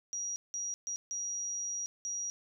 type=tone bursts at uneven times; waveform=sine; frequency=5750 Hz; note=F8; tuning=50 cents sharp; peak=-34 dBFS; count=5; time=0.13-0.36 / 0.54-0.74 / 0.87-0.96 / 1.11-1.86 / 2.05-2.3 s; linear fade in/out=0 ms; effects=none